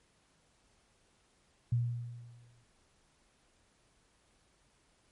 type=tone with exponential decay; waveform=sine; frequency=119.4 Hz; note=A#2; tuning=42 cents sharp; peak=-25 dBFS; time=1.72-2.64 s; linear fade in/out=5 ms; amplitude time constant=200 ms; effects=pink hiss -70 dBFS RMS until 5.11 s + MP3 48 kbps